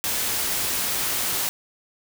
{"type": "noise", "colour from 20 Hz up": "white", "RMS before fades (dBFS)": -25, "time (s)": [0.04, 1.49], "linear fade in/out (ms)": 0, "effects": []}